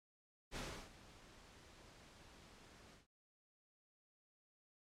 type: noise with ADSR envelope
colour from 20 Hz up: pink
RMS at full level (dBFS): -44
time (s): 0.51-3.07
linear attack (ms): 54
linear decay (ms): 320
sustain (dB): -17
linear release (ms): 140
effects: low-pass 7000 Hz 12 dB/octave + MP3 96 kbps